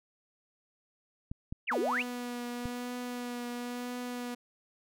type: clicks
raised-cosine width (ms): 5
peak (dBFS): -25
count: 3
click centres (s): 1.315 / 1.525 / 2.656
type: exponential two-way sweep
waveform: sine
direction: down then up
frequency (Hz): 3136 to 309.2 to 3136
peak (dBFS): -28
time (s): 1.67-2.03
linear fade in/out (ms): 20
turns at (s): 1.79
type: tone with vibrato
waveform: sawtooth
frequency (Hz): 244.2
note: B3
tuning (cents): -19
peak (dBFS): -32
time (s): 1.71-4.35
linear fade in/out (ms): 10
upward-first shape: triangle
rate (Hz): 0.99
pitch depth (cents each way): 20
effects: none